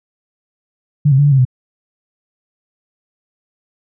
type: tone with pitch steps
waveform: sine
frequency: 146.9 / 133.3 / 143.8 / 144.9 / 134.6 / 127 Hz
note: D3 / C3 / D3 / D3 / C3 / B2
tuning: +1 / +33 / -36 / -23 / +49 / +49 cents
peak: -7 dBFS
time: 1.05-1.452 s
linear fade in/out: 10 ms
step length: 67 ms
effects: none